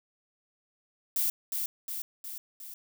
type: noise with echo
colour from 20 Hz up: violet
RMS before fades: -28 dBFS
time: 1.16-1.3 s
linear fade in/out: 2 ms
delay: 360 ms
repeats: 4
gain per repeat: -4 dB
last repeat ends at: 2.74 s
effects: none